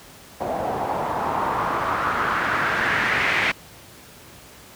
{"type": "noise with low-pass filter sweep", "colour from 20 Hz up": "white", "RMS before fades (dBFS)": -23, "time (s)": [0.4, 3.52], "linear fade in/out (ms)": 10, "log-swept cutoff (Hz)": [670, 2200], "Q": 2.9, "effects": ["pink hiss -45 dBFS RMS until 4.75 s", "high-pass 60 Hz 12 dB/octave"]}